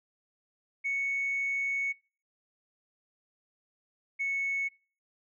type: tone pair in turn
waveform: sine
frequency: 2217 / 2208 Hz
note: C#7 / C#7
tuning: 0 / -7 cents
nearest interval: unison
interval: 7 cents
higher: first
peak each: -27 dBFS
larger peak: neither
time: 0.84-1.93 / 4.19-4.69 s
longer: first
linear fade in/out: 20 ms
effects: noise-tail reverb RT60 0.4 s tail -26 dB re dry + tanh soft clip ceiling -24 dBFS